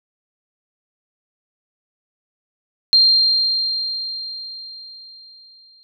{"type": "tone with exponential decay", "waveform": "sine", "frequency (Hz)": 4186, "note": "C8", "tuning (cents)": 0, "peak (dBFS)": -8, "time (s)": [2.93, 5.83], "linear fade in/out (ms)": 0, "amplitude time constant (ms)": 630, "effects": []}